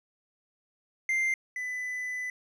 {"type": "tone pair in turn", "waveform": "triangle", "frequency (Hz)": [2093, 1998.9], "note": ["C7", "B6"], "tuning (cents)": [0, 20], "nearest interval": "minor second", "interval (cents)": 80, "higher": "first", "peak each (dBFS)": [-23, -30], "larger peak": "first", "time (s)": [[1.09, 1.34], [1.56, 2.3]], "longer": "second", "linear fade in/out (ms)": 2, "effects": ["resampled to 32000 Hz"]}